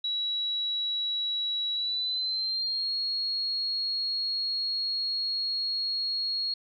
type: tone with pitch glide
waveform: sine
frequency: 3900 to 4302 Hz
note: B7 to C8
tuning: -23 to +47 cents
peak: -27 dBFS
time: 0.04-6.54 s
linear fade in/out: 5 ms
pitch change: +170 cents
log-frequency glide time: 1.74-2.94 s
effects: none